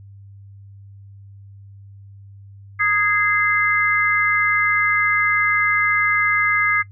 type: harmonic tone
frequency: 414.1 Hz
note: G#4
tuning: 5 cents flat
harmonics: 3 / 4 / 5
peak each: -22 / -20 / -18 dBFS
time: 2.79-6.83 s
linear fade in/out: 20 ms
effects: noise-tail reverb RT60 0.1 s tail -19 dB re dry + added 99 Hz sine -39 dBFS peak until 6.91 s